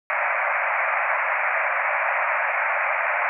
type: band-pass noise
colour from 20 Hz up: white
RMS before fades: -23 dBFS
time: 0.1-3.29 s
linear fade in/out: 0 ms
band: 560 to 2400 Hz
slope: 96 dB/octave
effects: none